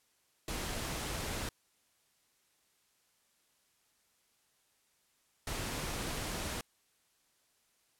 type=noise bursts at uneven times; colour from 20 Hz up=pink; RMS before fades=-38 dBFS; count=2; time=0.48-1.49 / 5.47-6.61 s; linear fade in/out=2 ms; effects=white hiss -73 dBFS RMS until 7.99 s + low-pass 12000 Hz 12 dB/octave